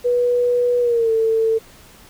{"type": "tone with pitch glide", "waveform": "sine", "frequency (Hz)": [487.9, 447.4], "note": ["B4", "A4"], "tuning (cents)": [-21, 29], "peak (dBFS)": -14, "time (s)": [0.04, 1.59], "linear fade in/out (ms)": 20, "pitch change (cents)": -150, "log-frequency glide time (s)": [0.8, 1.12], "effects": ["pink hiss -46 dBFS RMS until 2.09 s"]}